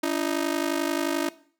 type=ring-modulated tone; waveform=sawtooth; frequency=311.1 Hz; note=D#4; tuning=in tune; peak=-17 dBFS; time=0.03-1.29 s; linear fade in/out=5 ms; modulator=25.7 Hz; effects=noise-tail reverb RT60 0.5 s tail -18 dB re dry